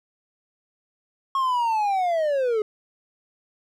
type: linear sweep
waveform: triangle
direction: down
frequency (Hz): 1091 to 415.3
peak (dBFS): -18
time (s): 1.35-2.62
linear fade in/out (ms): 2
effects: none